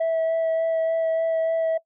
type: tone with vibrato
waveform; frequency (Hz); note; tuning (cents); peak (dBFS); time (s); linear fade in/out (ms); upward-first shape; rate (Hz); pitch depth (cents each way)
sine; 652; E5; -19; -17; 0-1.78; 10; sine; 3.4; 11
effects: noise-tail reverb RT60 0.1 s tail -21 dB re dry + tanh soft clip ceiling -19 dBFS